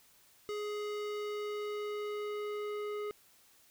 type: tone with low-pass filter sweep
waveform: square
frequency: 417.6 Hz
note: G#4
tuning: 10 cents sharp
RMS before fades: -38 dBFS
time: 0.49-3.11 s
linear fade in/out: 0 ms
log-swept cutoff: 6000 to 2200 Hz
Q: 0.76
effects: white hiss -64 dBFS RMS until 3.7 s